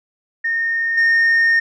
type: tone with level steps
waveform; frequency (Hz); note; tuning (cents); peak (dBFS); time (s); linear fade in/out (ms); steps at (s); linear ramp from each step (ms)
sine; 1834; A#6; -29; -16 / -9; 0.44-1.6; 10; 0.97; 10
effects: tanh soft clip ceiling -10 dBFS